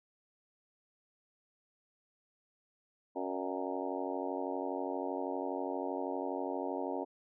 harmonic tone with a mistuned harmonic, 92.5 Hz, F#2, in tune, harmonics 3 / 4 / 5 / 6 / 7 / 8 / 9 / 10, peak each -40 / -41 / -42 / -43 / -43 / -44 / -45 / -45 dBFS, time 3.15-7.05 s, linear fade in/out 20 ms, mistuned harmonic 6, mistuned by +65 cents, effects none

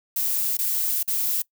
violet noise with dropouts, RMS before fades -24 dBFS, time 0.16-1.42 s, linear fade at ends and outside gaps 5 ms, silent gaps 0.571-0.588 / 1.03-1.077 s, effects noise-tail reverb RT60 0.1 s tail -22 dB re dry

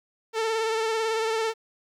sawtooth tone with vibrato, 445.7 Hz, A4, 22 cents sharp, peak -20 dBFS, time 0.33-1.54 s, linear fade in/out 50 ms, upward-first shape sine, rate 18 Hz, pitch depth 33 cents each way, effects low-pass 7000 Hz 12 dB/octave + 10-bit

